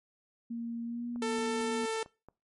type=tone with pitch glide; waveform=sine; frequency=233.1 to 239.5 Hz; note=A#3 to A#3; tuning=0 to +47 cents; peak=-34 dBFS; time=0.5-1.86 s; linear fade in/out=10 ms; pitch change=+47 cents; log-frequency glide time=0.84-1.06 s
type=click train; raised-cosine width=1 ms; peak=-36 dBFS; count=6; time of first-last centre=1.16-2.286 s; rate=4.44 Hz
type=tone; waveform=sawtooth; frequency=445.3 Hz; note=A4; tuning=21 cents sharp; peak=-27 dBFS; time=1.22-2.03 s; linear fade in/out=2 ms
effects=noise-tail reverb RT60 0.3 s tail -23 dB re dry + MP3 48 kbps